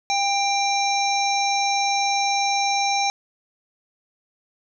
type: harmonic tone with a mistuned harmonic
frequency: 790 Hz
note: G5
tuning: 13 cents sharp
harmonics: 1 / 3 / 5 / 7 / 8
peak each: -21 / -26 / -28 / -29 / -30 dBFS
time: 0.1-3.1 s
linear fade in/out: 0 ms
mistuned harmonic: 1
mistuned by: +17 cents
effects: none